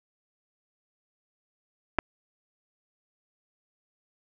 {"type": "clicks", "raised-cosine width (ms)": 0.5, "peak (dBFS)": -9, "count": 2, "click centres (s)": [1.986, 1.989], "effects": []}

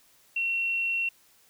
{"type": "tone", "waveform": "sine", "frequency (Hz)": 2725, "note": "F7", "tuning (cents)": -43, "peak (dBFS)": -25, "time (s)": [0.36, 1.09], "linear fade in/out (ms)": 5, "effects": ["white hiss -61 dBFS RMS until 1.49 s"]}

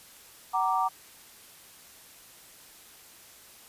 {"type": "chord", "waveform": "sine", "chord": "Gb augmented", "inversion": "none", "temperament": "equal with one note detuned", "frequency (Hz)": [753.8, 932.3, 1174.7], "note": ["Gb5", "Bb5", "D6"], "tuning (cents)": [32, 0, 0], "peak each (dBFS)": [-28, -28, -28], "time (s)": [0.53, 0.89], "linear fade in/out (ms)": 20, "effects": ["white hiss -52 dBFS RMS until 3.68 s", "resampled to 32000 Hz"]}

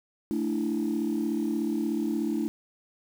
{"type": "chord", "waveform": "sine", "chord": "A suspended fourth", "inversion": "none", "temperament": "just", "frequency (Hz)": [220, 293.3, 330], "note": ["A3", "D4", "E4"], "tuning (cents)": [0, -2, 2], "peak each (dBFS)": -29, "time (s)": [0.31, 2.48], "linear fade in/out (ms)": 0, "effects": ["tanh soft clip ceiling -19 dBFS", "8-bit"]}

